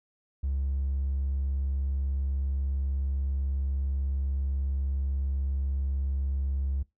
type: tone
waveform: triangle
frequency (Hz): 68.2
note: C#2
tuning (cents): -28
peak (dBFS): -23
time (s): 0.43-6.83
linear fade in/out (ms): 10
effects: noise-tail reverb RT60 0.2 s tail -25 dB re dry + tanh soft clip ceiling -22 dBFS